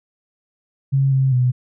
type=tone with pitch steps; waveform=sine; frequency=136.2 / 133.4 / 125.5 Hz; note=C#3 / C3 / B2; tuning=-30 / +34 / +28 cents; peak=-13 dBFS; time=0.92-1.52 s; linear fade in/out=20 ms; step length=200 ms; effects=none